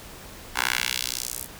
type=tone with high-pass filter sweep; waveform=10% pulse; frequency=62 Hz; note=B1; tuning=7 cents sharp; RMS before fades=-28 dBFS; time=0.54-1.48 s; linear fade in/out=50 ms; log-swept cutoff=1100 to 11000 Hz; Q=1.2; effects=pink hiss -43 dBFS RMS until 1.59 s